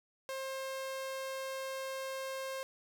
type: tone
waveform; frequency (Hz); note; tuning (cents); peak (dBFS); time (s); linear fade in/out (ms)
sawtooth; 532; C5; +29; -34; 0.29-2.63; 0
effects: none